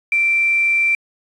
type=tone with quantisation; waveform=sine; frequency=2349 Hz; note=D7; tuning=in tune; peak=-13 dBFS; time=0.12-0.95 s; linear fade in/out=2 ms; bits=6; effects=resampled to 24000 Hz